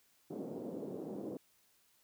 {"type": "band-pass noise", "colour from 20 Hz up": "white", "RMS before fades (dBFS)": -43, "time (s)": [0.3, 1.37], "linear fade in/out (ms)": 5, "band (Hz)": [170, 480], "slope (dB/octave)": 24, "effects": ["white hiss -71 dBFS RMS until 2.03 s"]}